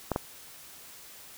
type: clicks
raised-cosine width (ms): 1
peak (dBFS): -13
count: 2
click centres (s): 0.117 / 0.161
effects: white hiss -49 dBFS RMS until 1.37 s